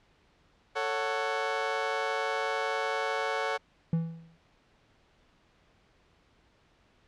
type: chord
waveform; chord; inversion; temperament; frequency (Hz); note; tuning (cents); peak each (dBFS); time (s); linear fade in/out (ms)
20% pulse; F# minor; first; just; 444 / 555 / 740; A4 / C#5 / F#5; +16 / +2 / 0; -28 / -28 / -29; 0.75-3.58; 20
type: tone with exponential decay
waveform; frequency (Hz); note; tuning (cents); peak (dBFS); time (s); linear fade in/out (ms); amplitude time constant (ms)
triangle; 164.81; E3; 0; -20; 3.93-4.37; 2; 95
effects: pink hiss -65 dBFS RMS until 7.07 s + low-pass 4000 Hz 12 dB/octave